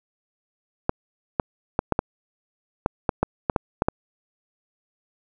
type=clicks; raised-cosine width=1 ms; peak=-5 dBFS; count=12; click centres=0.894 / 1.398 / 1.791 / 1.923 / 1.991 / 2.861 / 3.092 / 3.23 / 3.498 / 3.562 / 3.821 / 3.885 s; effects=none